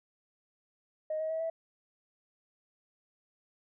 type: tone with pitch steps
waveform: sine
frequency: 622.3 / 632.8 / 643.5 / 654.4 Hz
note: D#5 / D#5 / E5 / E5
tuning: 0 / +29 / -42 / -13 cents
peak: -30 dBFS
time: 1.1-1.5 s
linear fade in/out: 5 ms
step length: 100 ms
effects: tanh soft clip ceiling -26 dBFS